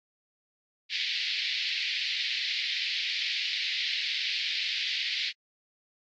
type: band-pass noise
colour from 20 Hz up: white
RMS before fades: -31 dBFS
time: 0.89-5.33 s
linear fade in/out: 50 ms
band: 2000 to 4600 Hz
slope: 48 dB/octave
effects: AAC 48 kbps